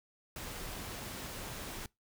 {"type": "noise", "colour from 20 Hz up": "pink", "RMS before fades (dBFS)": -43, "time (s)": [0.36, 1.86], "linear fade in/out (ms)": 2, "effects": ["noise-tail reverb RT60 0.2 s tail -24 dB re dry"]}